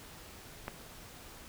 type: click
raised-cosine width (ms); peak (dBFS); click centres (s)
0.5; -22; 0.681
effects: pink hiss -51 dBFS RMS until 1.48 s